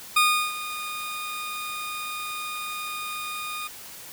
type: tone with ADSR envelope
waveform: 20% pulse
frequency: 1228 Hz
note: D#6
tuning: 23 cents flat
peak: -11 dBFS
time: 0.16-3.68 s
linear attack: 8 ms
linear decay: 350 ms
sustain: -15 dB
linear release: 13 ms
effects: white hiss -42 dBFS RMS until 4.12 s